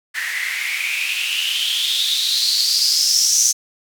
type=noise with band-pass filter sweep; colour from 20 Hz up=blue; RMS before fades=-19 dBFS; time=0.14-3.53 s; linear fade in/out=20 ms; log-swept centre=1800 to 6200 Hz; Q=7.8; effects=none